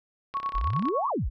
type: tone with tremolo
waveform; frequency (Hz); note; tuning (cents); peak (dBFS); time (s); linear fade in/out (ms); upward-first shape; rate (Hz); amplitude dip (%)
sine; 1108.7; C#6; 0; -24; 0.34-1.07; 10; triangle; 9.9; 90
type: click train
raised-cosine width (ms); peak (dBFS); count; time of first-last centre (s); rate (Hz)
0.3; -24; 19; 0.34-0.885; 33
type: exponential two-way sweep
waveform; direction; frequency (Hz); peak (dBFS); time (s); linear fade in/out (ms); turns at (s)
sine; up then down; 34.65 to 1209 to 34.65; -25; 0.54-1.3; 20; 1.09
effects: none